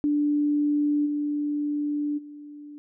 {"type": "tone with level steps", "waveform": "sine", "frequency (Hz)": 293.7, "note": "D4", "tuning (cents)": 0, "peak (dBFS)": [-20, -24, -39], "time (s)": [0.04, 2.78], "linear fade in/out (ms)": 0, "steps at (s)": [1.05, 2.17], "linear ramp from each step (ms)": 20, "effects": []}